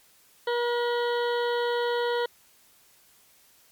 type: harmonic tone with a mistuned harmonic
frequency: 479.1 Hz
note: A#4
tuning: 47 cents sharp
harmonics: 1 / 2 / 3 / 4 / 6 / 7 / 8 / 9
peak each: -25 / -31 / -35 / -37 / -41 / -42 / -43 / -44 dBFS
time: 0.47-2.26 s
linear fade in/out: 5 ms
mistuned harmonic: 6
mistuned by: +100 cents
effects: white hiss -59 dBFS RMS until 3.71 s + MP3 96 kbps